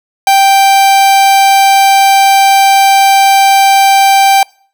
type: tone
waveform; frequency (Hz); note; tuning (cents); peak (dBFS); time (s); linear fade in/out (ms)
45% pulse; 784; G5; 0; -4; 0.27-4.43; 2
effects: noise-tail reverb RT60 0.5 s tail -26 dB re dry